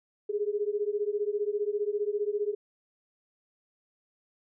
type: beating tone pair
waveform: sine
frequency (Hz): 406.9 / 421.9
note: G#4 / G#4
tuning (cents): -35 / +27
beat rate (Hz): 15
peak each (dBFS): -30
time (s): 0.29-2.55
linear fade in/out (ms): 10
effects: none